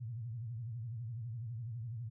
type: tone with vibrato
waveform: sine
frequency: 115.9 Hz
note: A#2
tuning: 10 cents flat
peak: -39 dBFS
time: 0-2.1 s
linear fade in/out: 20 ms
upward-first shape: sine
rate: 12 Hz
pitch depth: 140 cents each way
effects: none